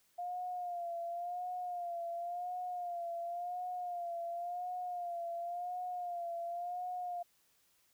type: tone with vibrato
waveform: sine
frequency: 703 Hz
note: F5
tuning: 11 cents sharp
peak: -37 dBFS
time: 0.18-7.23 s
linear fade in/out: 10 ms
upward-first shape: sine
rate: 0.93 Hz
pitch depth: 53 cents each way
effects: white hiss -72 dBFS RMS until 7.93 s